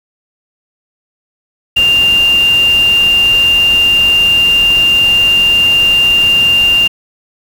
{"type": "tone in noise", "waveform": "sine", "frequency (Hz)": 2794, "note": "F7", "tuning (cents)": 0, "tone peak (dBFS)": -6, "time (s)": [1.76, 6.88], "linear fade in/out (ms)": 10, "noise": "pink", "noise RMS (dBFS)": -24, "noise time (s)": [1.76, 6.88], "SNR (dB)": 15, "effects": []}